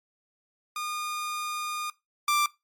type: tone pair in turn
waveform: sawtooth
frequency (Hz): 1218 / 1179.9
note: D#6 / D6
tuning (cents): -37 / +8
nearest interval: minor second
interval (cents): 55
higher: first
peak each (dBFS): -27 / -18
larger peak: second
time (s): 0.76-1.9 / 2.28-2.46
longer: first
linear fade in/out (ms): 2
effects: noise-tail reverb RT60 0.2 s tail -19 dB re dry + MP3 64 kbps